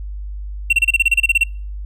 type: tone bursts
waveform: triangle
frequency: 2726 Hz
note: F7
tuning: 43 cents flat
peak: -8 dBFS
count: 13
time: 0.7-1.437 s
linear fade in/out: 5 ms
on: 29 ms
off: 30 ms
effects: noise-tail reverb RT60 0.4 s tail -26 dB re dry + added 50 Hz sine -25 dBFS peak until 1.85 s